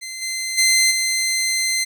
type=tone with level steps; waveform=15% pulse; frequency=2069 Hz; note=C7; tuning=20 cents flat; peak=-23 / -17 / -7 / -12 dBFS; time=0.01-1.85 s; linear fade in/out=20 ms; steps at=0.21 / 0.57 / 0.9 s; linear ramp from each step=20 ms; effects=none